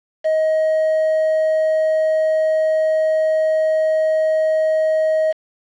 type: tone with quantisation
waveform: triangle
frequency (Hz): 630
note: D#5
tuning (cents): +21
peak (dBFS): -12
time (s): 0.24-5.33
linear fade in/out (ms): 20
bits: 5
effects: low-pass 3000 Hz 12 dB/octave